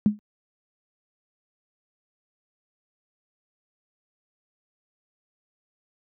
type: tone with exponential decay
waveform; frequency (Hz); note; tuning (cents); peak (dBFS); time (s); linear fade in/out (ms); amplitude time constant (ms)
sine; 209.1; G#3; +12; -11; 0.06-0.19; 0; 28
effects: high-pass 100 Hz 12 dB/octave